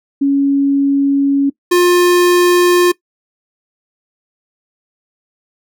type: tone pair in turn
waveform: sine / square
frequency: 278.4 / 354.3 Hz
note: C#4 / F4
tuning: +8 / +25 cents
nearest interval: major third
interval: 417 cents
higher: second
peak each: -9 / -8 dBFS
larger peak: second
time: 0.21-1.5 / 1.71-2.92 s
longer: first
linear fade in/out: 10 ms
effects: noise-tail reverb RT60 0.1 s tail -20 dB re dry